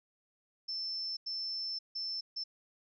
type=tone bursts at uneven times; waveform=sine; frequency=5310 Hz; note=E8; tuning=12 cents sharp; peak=-35 dBFS; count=4; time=0.68-1.17 / 1.26-1.79 / 1.95-2.21 / 2.36-2.44 s; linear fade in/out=10 ms; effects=none